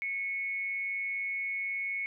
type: tone with amplitude modulation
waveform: sine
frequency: 2201 Hz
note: C#7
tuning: 13 cents flat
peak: -29 dBFS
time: 0.02-2.06 s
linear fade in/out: 0 ms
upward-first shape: sine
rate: 199 Hz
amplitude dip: 45%
effects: none